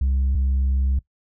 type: tone pair in turn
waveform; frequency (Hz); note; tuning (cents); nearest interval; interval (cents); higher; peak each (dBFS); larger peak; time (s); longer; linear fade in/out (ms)
sine; 66.5 / 66.5; C2 / C2; +29 / +29; unison; 0; neither; -15; neither; 0.01-0.35 / 0.35-0.99; second; 5
effects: noise-tail reverb RT60 0.1 s tail -21 dB re dry + tanh soft clip ceiling -16 dBFS